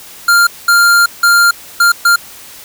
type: tone bursts at uneven times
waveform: square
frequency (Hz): 1396.9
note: F6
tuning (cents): 0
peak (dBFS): -6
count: 5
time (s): 0.28-0.47 / 0.68-1.06 / 1.23-1.51 / 1.8-1.92 / 2.05-2.16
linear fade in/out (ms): 5
effects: white hiss -34 dBFS RMS until 2.64 s